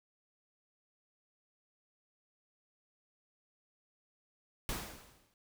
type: noise with exponential decay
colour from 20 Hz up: pink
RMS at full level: -36 dBFS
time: 4.69-5.34 s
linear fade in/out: 1 ms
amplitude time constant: 140 ms
effects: none